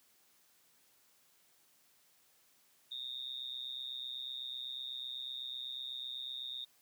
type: tone with amplitude modulation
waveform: sine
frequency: 3677 Hz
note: A#7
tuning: 24 cents flat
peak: -36 dBFS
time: 2.91-6.65 s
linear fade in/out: 10 ms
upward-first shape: sine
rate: 128 Hz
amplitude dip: 90%
effects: white hiss -69 dBFS RMS until 6.81 s + high-pass 100 Hz 12 dB/octave